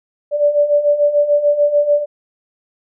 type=beating tone pair; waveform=sine; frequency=580 / 586.8 Hz; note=D5 / D5; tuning=-22 / -2 cents; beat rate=6.8 Hz; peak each=-17 / -12 dBFS; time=0.31-2.06 s; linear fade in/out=50 ms; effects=none